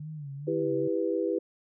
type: tone with vibrato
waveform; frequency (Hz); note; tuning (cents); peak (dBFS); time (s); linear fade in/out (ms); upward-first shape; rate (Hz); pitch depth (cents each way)
sine; 146.83; D3; 0; -36; 0-0.88; 5; sine; 2.3; 110
type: chord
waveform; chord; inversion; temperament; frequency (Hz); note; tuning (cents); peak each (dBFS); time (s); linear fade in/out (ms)
sine; E minor; none; just; 329.6 / 395.6 / 494.4; E4 / G4 / B4; 0 / +16 / +2; -30; 0.47-1.39; 10
effects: none